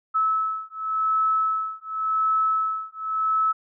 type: beating tone pair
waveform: sine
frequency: 1300 / 1300.9 Hz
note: E6 / E6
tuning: -24 / -23 cents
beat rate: 0.9 Hz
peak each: -24 dBFS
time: 0.14-3.53 s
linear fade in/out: 20 ms
effects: none